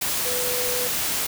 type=tone in noise; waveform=sine; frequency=496.1 Hz; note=B4; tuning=8 cents sharp; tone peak=-28 dBFS; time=0.25-0.88 s; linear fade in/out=10 ms; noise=white; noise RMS=-25 dBFS; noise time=0.01-1.27 s; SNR=-6 dB; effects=none